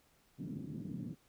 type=band-pass noise; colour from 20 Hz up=pink; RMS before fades=-43 dBFS; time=0.38-1.15 s; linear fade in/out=20 ms; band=150 to 260 Hz; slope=24 dB/octave; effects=pink hiss -70 dBFS RMS until 1.28 s